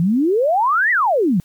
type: exponential two-way sweep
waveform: sine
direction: up then down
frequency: 160 to 2016 to 160 Hz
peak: -13 dBFS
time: 0-1.4 s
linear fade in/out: 0 ms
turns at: 0.91 s
effects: white hiss -56 dBFS RMS until 1.44 s